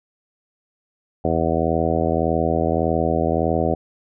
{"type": "harmonic tone", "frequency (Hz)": 81.7, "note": "E2", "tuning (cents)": -15, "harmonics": [1, 2, 3, 4, 5, 6, 7, 8, 9], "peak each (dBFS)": [-26, -26, -26, -26, -26, -26, -26, -26, -26], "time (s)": [1.24, 3.75], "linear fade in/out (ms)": 10, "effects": []}